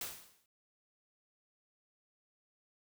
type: noise with exponential decay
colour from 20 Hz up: white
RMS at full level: -38 dBFS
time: 0.01-0.46 s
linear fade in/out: 2 ms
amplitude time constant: 96 ms
effects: none